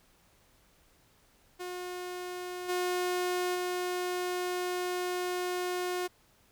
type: tone with level steps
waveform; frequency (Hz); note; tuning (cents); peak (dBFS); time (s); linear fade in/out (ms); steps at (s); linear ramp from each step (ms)
sawtooth; 360; F#4; -47; -33 / -25 / -27; 1.59-6.08; 20; 2.68 / 3.54; 20
effects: pink hiss -65 dBFS RMS until 6.51 s